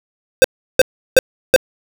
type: tone bursts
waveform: square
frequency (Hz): 519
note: C5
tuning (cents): -14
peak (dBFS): -4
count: 4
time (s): 0.42-1.562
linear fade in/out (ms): 0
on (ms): 23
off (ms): 350
effects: none